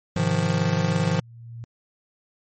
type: chord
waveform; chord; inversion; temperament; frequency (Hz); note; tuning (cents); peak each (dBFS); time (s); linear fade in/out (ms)
square; F minor seventh; first; just; 104.77 / 130.96 / 157.15 / 174.61; Ab2 / C3 / Eb3 / F3; +16 / +2 / +18 / 0; -28 / -30 / -25 / -25; 0.16-1.2; 5
type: tone with exponential growth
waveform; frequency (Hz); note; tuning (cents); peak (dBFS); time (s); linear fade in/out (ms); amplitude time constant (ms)
sine; 116.54; A#2; 0; -32; 0.39-1.64; 0; 270
effects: MP3 32 kbps